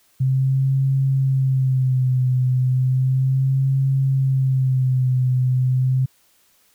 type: tone with vibrato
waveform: sine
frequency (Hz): 131.1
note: C3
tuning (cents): +4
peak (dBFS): -15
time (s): 0.2-6.06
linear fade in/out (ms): 10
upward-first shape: sine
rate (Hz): 0.34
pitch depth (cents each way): 50
effects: white hiss -59 dBFS RMS until 6.74 s